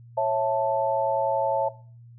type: chord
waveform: sine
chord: A major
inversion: first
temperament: equal with one note detuned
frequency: 548.3 / 659.3 / 880 Hz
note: C#5 / E5 / A5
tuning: -19 / 0 / 0 cents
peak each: -25 dBFS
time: 0.17-1.69 s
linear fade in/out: 10 ms
effects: noise-tail reverb RT60 0.4 s tail -18 dB re dry + added 118 Hz sine -45 dBFS peak until 2.18 s